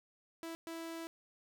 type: tone bursts at uneven times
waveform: sawtooth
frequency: 329.6 Hz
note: E4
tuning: in tune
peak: -38 dBFS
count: 2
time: 0.43-0.55 / 0.67-1.07 s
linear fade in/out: 0 ms
effects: none